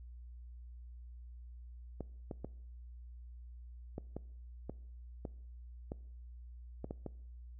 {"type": "clicks", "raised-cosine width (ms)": 2, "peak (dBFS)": -27, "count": 11, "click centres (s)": [2.007, 2.312, 2.446, 3.981, 4.166, 4.696, 5.252, 5.919, 6.844, 6.909, 7.063], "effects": ["noise-tail reverb RT60 0.7 s tail -22 dB re dry", "added 60 Hz sine -48 dBFS peak until 7.59 s"]}